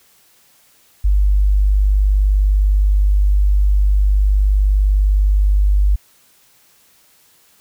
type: tone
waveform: sine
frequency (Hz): 49.8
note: G1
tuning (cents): +28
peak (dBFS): -10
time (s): 1.04-5.96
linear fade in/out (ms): 10
effects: white hiss -53 dBFS RMS until 7.6 s